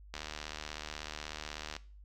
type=click train; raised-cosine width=0.2 ms; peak=-22 dBFS; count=125; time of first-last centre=0.14-1.765 s; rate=76.3 Hz; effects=noise-tail reverb RT60 0.4 s tail -19 dB re dry + added 50 Hz sine -51 dBFS peak until 2.04 s